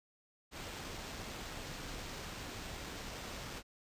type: noise with sample-and-hold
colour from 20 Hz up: pink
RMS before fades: -45 dBFS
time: 0.51-3.63 s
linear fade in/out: 50 ms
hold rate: 11025 Hz
effects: resampled to 32000 Hz